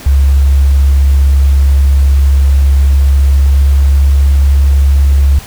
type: tone with pitch glide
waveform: sine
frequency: 68.9 to 69.42 Hz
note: C#2 to C#2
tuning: -10 to +3 cents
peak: -4 dBFS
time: 0.06-5.39 s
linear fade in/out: 5 ms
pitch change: +13 cents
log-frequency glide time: 3.35-3.9 s
effects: pink hiss -30 dBFS RMS until 5.46 s